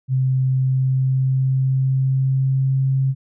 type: tone with pitch glide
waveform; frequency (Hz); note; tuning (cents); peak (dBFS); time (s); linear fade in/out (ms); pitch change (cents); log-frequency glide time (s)
sine; 130.81 to 133.79; C3 to C3; 0 to +39; -15; 0.08-3.15; 50; +39; 0.45-2.85
effects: none